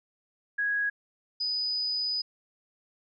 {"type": "tone pair in turn", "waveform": "sine", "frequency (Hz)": [1658, 4979], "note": ["G#6", "D#8"], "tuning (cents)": [-3, 0], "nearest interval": "octave + perfect fifth", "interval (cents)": 1903, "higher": "second", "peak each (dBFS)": [-25, -27], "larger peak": "first", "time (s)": [[0.58, 0.9], [1.4, 2.22]], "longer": "second", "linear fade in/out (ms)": 10, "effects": []}